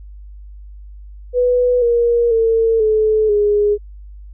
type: tone with pitch steps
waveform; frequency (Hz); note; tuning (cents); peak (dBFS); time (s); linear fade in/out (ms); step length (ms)
sine; 493.9 / 472.7 / 452.4 / 433 / 414.4; B4 / A#4 / A4 / A4 / G#4; 0 / +24 / +48 / -28 / -4; -11; 1.33-3.78; 50; 490
effects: added 50 Hz sine -33 dBFS peak until 4.33 s